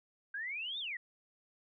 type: exponential two-way sweep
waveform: sine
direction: up then down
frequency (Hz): 1568 to 3729 to 1846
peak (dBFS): -37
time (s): 0.34-0.97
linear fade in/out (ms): 5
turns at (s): 0.79
effects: none